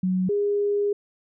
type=tone pair in turn; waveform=sine; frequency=185 / 408.6 Hz; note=F#3 / G#4; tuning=0 / -28 cents; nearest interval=octave + major second; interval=1372 cents; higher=second; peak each=-20 dBFS; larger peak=neither; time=0.03-0.29 / 0.29-0.93 s; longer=second; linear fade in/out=5 ms; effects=none